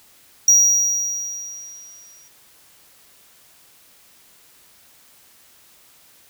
triangle tone with exponential decay, 5750 Hz, F8, 50 cents sharp, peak -7 dBFS, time 0.48-2.28 s, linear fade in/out 2 ms, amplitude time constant 390 ms, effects white hiss -52 dBFS RMS until 6.29 s

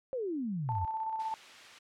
sine exponential sweep, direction down, 546 to 83 Hz, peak -32 dBFS, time 0.13-0.85 s, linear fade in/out 0 ms
sine tone with tremolo, 884 Hz, A5, 8 cents sharp, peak -31 dBFS, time 0.69-1.34 s, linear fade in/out 0 ms, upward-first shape square, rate 16 Hz, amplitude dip 35%
blue noise, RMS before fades -41 dBFS, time 1.19-1.79 s, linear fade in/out 10 ms
effects low-pass 3000 Hz 12 dB/octave

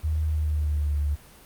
sine tone with pitch glide, 77.78 to 72.99 Hz, D#2 to D2, 0 to -10 cents, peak -22 dBFS, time 0.03-1.16 s, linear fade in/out 20 ms, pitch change -110 cents, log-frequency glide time 0.26-0.96 s, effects pink hiss -50 dBFS RMS until 1.45 s + Opus 32 kbps

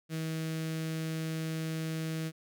sawtooth tone with notch filter, 160 Hz, D#3, 49 cents sharp, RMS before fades -35 dBFS, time 0.09-2.32 s, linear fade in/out 50 ms, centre 900 Hz, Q 0.98, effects none

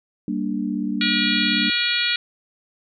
sine chord, G minor, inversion none, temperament equal, 196 / 233.1 / 293.7 Hz, G3 / Bb3 / D4, 0 / 0 / 0 cents, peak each -26 dBFS, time 0.28-1.7 s, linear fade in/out 2 ms
harmonic tone, 479.3 Hz, A#4, 48 cents sharp, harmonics 3 / 4 / 5 / 6 / 7 / 8 / 9, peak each -27 / -29 / -25 / -29 / -25 / -27 / -27 dBFS, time 1.01-2.16 s, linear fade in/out 2 ms
effects none

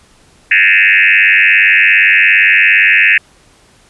sine tone with frequency modulation, 2178 Hz, C#7, 31 cents flat, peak -5 dBFS, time 0.51-3.18 s, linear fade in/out 5 ms, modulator 97.4 Hz, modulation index 5.3, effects pink hiss -47 dBFS RMS until 3.89 s + resampled to 24000 Hz

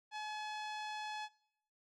sawtooth tone with low-pass filter, 852 Hz, G#5, 44 cents sharp, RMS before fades -43 dBFS, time 0.11-1.29 s, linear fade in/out 50 ms, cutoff 4700 Hz, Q 1.1, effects noise-tail reverb RT60 0.8 s tail -23 dB re dry

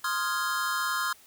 square chord, F minor seventh, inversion second, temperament equal, 1046.5 / 1244.5 / 1396.9 / 1661.2 Hz, C6 / Eb6 / F6 / Ab6, 0 / 0 / 0 / 0 cents, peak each -33 / -34 / -32 / -35 dBFS, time 0.04-1.13 s, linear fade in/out 5 ms, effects white hiss -56 dBFS RMS until 1.26 s

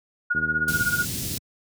sine tone with tremolo, 1442 Hz, F#6, 45 cents flat, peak -18 dBFS, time 0.3-1.05 s, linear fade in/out 10 ms, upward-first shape sine, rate 16 Hz, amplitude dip 80%
click train, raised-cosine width 3 ms, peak -21 dBFS, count 37, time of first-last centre 0.35-0.809 s, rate 78.5 Hz
pink band-stop noise, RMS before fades -27 dBFS, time 0.68-1.38 s, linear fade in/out 2 ms, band 220 to 4600 Hz, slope 12 dB/octave
effects high-pass 100 Hz 12 dB/octave

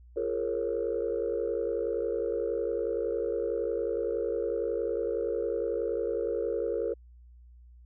sine chord, Bb minor seventh, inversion second, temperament equal with one note detuned, 349.2 / 415.3 / 466.2 / 545.2 Hz, F4 / Ab4 / Bb4 / Db5, 0 / 0 / 0 / -29 cents, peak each -35 / -33 / -30 / -34 dBFS, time 0.16-6.94 s, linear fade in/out 10 ms, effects tanh soft clip ceiling -20 dBFS + added 60 Hz sine -50 dBFS peak until 7.85 s

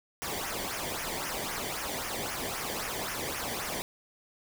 pink noise with flanger, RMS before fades -35 dBFS, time 0.22-3.82 s, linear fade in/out 0 ms, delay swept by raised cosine 0.24 to 0.78 ms, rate 3.8 Hz, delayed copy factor -0.7, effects none

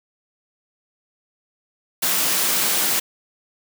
white high-pass noise, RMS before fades -20 dBFS, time 2.02-3 s, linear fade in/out 10 ms, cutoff 140 Hz, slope 96 dB/octave, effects none

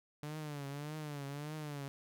sawtooth tone with vibrato, 146.83 Hz, D3, in tune, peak -37 dBFS, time 0.23-1.88 s, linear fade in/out 0 ms, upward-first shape triangle, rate 1.7 Hz, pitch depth 110 cents each way, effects none

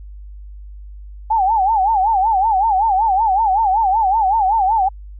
sine tone with vibrato, 824 Hz, G#5, 14 cents flat, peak -12 dBFS, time 1.3-4.89 s, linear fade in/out 10 ms, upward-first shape sine, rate 5.3 Hz, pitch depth 180 cents each way, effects added 50 Hz sine -32 dBFS peak until 5.19 s

